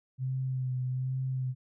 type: tone with vibrato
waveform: sine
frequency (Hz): 129.2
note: C3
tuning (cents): -21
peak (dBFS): -29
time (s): 0.18-1.55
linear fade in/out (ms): 50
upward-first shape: sine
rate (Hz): 1.2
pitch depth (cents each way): 27
effects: none